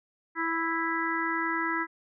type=harmonic tone; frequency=329.6 Hz; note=E4; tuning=in tune; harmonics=1 / 3 / 4 / 5 / 6; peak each=-33 / -33 / -33 / -33 / -33 dBFS; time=0.35-1.87 s; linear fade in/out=50 ms; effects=none